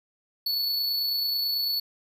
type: tone with amplitude modulation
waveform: square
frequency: 4432 Hz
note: C#8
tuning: 1 cent flat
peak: -24 dBFS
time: 0.46-1.8 s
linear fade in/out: 5 ms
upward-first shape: sine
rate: 29.1 Hz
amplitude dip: 25%
effects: none